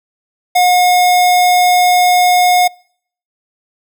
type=tone; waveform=square; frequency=721 Hz; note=F#5; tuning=45 cents flat; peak=-8 dBFS; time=0.55-2.68 s; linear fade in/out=10 ms; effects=noise-tail reverb RT60 0.6 s tail -26 dB re dry